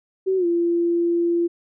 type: tone with pitch glide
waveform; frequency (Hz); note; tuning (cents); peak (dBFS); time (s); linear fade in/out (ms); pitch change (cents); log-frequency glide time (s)
sine; 379.7 to 342.2; F#4 to F4; +45 to -35; -17; 0.26-1.48; 20; -180; 0.37-0.46
effects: none